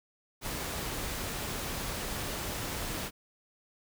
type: noise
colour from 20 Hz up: pink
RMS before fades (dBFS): -36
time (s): 0.41-3.11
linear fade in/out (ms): 50
effects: none